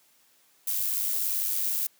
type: noise with amplitude modulation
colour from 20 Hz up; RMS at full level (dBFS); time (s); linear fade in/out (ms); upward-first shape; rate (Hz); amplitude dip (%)
violet; -26; 0.67-1.87; 5; sine; 97.6; 45
effects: white hiss -63 dBFS RMS until 1.99 s + high-pass 150 Hz 12 dB/octave